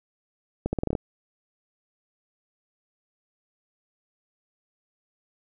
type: accelerating click train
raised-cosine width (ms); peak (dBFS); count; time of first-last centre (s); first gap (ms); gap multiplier
2; -12; 8; 0.66-0.952; 70; 0.82
effects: none